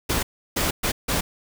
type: noise bursts at uneven times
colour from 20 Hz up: pink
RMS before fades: -23 dBFS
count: 4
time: 0.09-0.23 / 0.56-0.71 / 0.83-0.92 / 1.08-1.21 s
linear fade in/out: 10 ms
effects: none